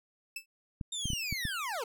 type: tone with exponential decay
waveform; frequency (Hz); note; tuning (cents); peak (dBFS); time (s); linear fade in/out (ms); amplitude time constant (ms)
sawtooth; 2635; E7; -1; -30; 0.36-0.46; 5; 20
type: clicks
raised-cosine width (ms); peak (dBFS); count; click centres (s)
5; -23; 6; 0.812 / 1.056 / 1.103 / 1.133 / 1.326 / 1.453
type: linear sweep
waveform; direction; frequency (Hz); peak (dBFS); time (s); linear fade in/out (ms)
25% pulse; down; 3695 to 415.3; -30; 0.92-1.84; 5
effects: none